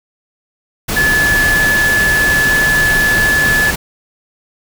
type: tone in noise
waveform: sine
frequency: 1723 Hz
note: A6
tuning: 37 cents flat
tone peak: -10 dBFS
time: 0.96-3.71 s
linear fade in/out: 10 ms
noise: pink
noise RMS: -18 dBFS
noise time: 0.88-3.76 s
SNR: +5 dB
effects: none